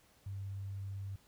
sine tone with vibrato, 98.1 Hz, G2, 2 cents sharp, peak -39 dBFS, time 0.26-1.16 s, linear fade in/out 5 ms, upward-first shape sine, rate 20 Hz, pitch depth 19 cents each way, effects pink hiss -67 dBFS RMS until 1.27 s

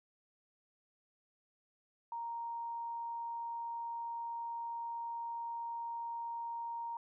sine tone, 932.3 Hz, A#5, in tune, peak -38 dBFS, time 2.12-6.97 s, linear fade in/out 2 ms, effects none

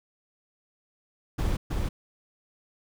brown noise with echo, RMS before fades -26 dBFS, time 1.38-1.57 s, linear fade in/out 10 ms, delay 320 ms, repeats 1, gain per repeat -2 dB, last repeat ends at 1.89 s, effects none

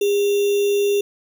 sine tone with sample-and-hold, 405.2 Hz, G#4, 43 cents flat, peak -15 dBFS, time 0.01-1.01 s, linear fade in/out 5 ms, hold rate 3150 Hz, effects none

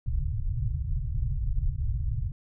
pink low-pass noise, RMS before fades -28 dBFS, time 0.06-2.32 s, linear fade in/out 5 ms, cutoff 140 Hz, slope 96 dB/octave, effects none

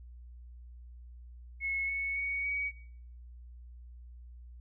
sine tone with pitch steps, 2186 / 2210 / 2235 / 2259 Hz, C#7 / C#7 / C#7 / C#7, -25 / -6 / +14 / +32 cents, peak -31 dBFS, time 1.6-2.72 s, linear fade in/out 50 ms, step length 280 ms, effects noise-tail reverb RT60 0.6 s tail -19 dB re dry + added 60 Hz sine -47 dBFS peak until 4.6 s

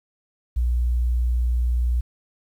sine tone, 60.4 Hz, B1, 38 cents flat, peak -18 dBFS, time 0.56-2.01 s, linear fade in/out 10 ms, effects 9-bit

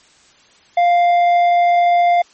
sine tone with tanh clipping, 699 Hz, F5, 1 cent sharp, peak -11 dBFS, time 0.77-2.22 s, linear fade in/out 5 ms, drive 7 dB, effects white hiss -50 dBFS RMS until 2.33 s + MP3 32 kbps

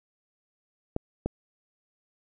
clicks, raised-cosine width 2 ms, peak -14 dBFS, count 2, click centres 0.964 / 1.26 s, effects none

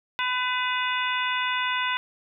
harmonic tone with a mistuned harmonic, 502 Hz, B4, 28 cents sharp, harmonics 2 / 3 / 4 / 5 / 6 / 7, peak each -28 / -30 / -31 / -32 / -33 / -33 dBFS, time 0.19-1.97 s, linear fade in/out 0 ms, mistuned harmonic 6, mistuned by -71 cents, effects none

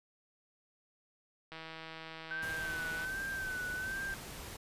click train, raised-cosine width 0.3 ms, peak -30 dBFS, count 247, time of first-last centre 1.52-3.048 s, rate 161 Hz
sine tone with vibrato, 1532 Hz, G6, 40 cents flat, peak -36 dBFS, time 2.31-4.14 s, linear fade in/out 0 ms, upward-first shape sine, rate 1.3 Hz, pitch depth 60 cents each way
pink noise, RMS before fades -46 dBFS, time 2.42-4.57 s, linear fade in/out 10 ms
effects resampled to 32000 Hz

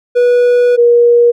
triangle / sine tone pair in turn, 487.9 / 476.2 Hz, B4 / A#4, -21 / +37 cents, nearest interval unison, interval 42 cents, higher first, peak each -4 dBFS, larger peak neither, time 0.15-0.77 / 0.77-1.32 s, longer first, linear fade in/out 20 ms, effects none

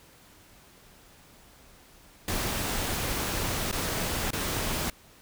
pink noise with dropouts, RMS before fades -30 dBFS, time 2.28-4.9 s, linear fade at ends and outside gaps 2 ms, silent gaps 3.714-3.726 / 4.306-4.331 s, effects pink hiss -55 dBFS RMS until 5.21 s

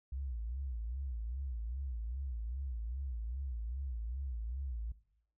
sine tone with vibrato, 61.5 Hz, B1, 7 cents flat, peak -37 dBFS, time 0.12-4.92 s, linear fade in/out 5 ms, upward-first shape sine, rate 2.5 Hz, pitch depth 200 cents each way, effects noise-tail reverb RT60 0.7 s tail -17 dB re dry

